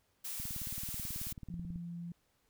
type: noise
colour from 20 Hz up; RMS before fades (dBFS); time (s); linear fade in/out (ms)
blue; -41; 0.24-1.33; 10
type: click train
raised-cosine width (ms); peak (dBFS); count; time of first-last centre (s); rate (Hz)
5; -33; 26; 0.4-1.759; 18.4
type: tone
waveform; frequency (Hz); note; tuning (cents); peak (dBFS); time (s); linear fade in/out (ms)
sine; 171.5; F3; -31; -40; 1.5-2.12; 2
effects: pink hiss -75 dBFS RMS until 2.49 s